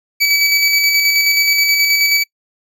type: tone with tremolo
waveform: 25% pulse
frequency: 2288 Hz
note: D7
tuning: 46 cents flat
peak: -6 dBFS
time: 0.2-2.24 s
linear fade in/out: 20 ms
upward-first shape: square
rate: 9.4 Hz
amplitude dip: 30%
effects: noise-tail reverb RT60 0.1 s tail -24 dB re dry